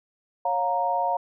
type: chord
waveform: sine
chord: Bb minor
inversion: first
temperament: equal with one note detuned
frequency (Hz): 554.4 / 710.3 / 932.3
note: Db5 / F5 / Bb5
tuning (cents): 0 / +29 / 0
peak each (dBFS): -30 / -25 / -25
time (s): 0.45-1.17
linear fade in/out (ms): 5
effects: none